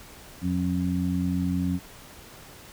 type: harmonic tone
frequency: 90 Hz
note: F#2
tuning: 47 cents flat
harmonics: 1 / 2 / 3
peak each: -30 / -26 / -28 dBFS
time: 0.41-1.8 s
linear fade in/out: 50 ms
effects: pink hiss -47 dBFS RMS until 2.72 s